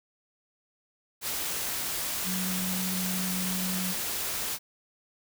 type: tone in noise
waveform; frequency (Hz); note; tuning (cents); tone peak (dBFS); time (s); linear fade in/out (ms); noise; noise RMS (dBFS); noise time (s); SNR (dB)
sine; 185; F#3; 0; -31; 2.24-3.95; 50; white; -32; 1.21-4.59; -2
effects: none